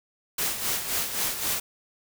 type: noise with tremolo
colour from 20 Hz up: white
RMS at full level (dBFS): -26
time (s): 0.38-1.6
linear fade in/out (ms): 5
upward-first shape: sine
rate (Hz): 3.8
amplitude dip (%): 60
effects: none